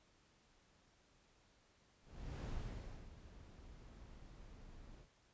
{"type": "noise with ADSR envelope", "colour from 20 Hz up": "brown", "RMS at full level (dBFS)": -43, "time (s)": [2.02, 5.08], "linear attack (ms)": 430, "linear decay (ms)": 610, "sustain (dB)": -14, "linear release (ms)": 79, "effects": ["pink hiss -72 dBFS RMS until 5.33 s", "resampled to 16000 Hz"]}